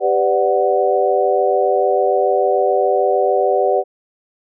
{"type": "chord", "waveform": "sine", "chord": "G major seventh", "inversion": "none", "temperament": "equal with one note detuned", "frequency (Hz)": [392, 500.5, 587.3, 740], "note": ["G4", "B4", "D5", "F#5"], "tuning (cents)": [0, 23, 0, 0], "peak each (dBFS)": -18, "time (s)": [0, 3.84], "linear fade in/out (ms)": 50, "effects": []}